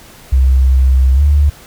sine tone with pitch glide, 65.41 to 72.58 Hz, C2 to D2, 0 to -20 cents, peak -6 dBFS, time 0.32-1.5 s, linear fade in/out 10 ms, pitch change +180 cents, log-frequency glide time 1.15-1.21 s, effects pink hiss -39 dBFS RMS until 1.66 s

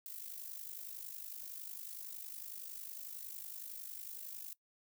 violet noise with amplitude modulation, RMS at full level -44 dBFS, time 0.06-4.53 s, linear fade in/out 0 ms, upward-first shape sine, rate 50.9 Hz, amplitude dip 70%, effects noise-tail reverb RT60 0.1 s tail -20 dB re dry

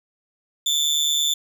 30% pulse tone with amplitude modulation, 3520 Hz, A7, in tune, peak -13 dBFS, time 0.66-1.34 s, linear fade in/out 5 ms, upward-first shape sine, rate 149 Hz, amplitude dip 70%, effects none

